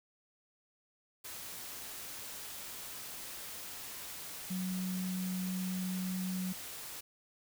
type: tone in noise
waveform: sine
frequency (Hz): 185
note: F#3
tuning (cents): 0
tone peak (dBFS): -34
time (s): 4.5-6.53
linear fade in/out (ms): 10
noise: white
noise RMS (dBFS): -45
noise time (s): 1.24-7.01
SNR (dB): +8
effects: none